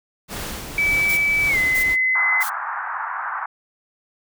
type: noise with tremolo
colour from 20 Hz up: pink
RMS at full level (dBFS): -29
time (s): 0.28-1.97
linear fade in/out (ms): 50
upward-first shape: sine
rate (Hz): 1.8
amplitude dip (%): 45
type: tone with pitch glide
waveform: sine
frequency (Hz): 2301 to 2038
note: D7 to C7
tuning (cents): -36 to -46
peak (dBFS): -16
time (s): 0.78-2.43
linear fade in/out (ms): 2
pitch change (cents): -210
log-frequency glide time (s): 1.48-1.58
type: noise bursts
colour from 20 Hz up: blue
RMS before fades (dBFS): -28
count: 3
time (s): 1.08-2.5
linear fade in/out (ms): 20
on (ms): 100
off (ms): 560
type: band-pass noise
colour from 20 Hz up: pink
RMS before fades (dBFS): -27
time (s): 2.15-3.46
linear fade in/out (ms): 5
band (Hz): 840 to 1700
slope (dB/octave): 48
effects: none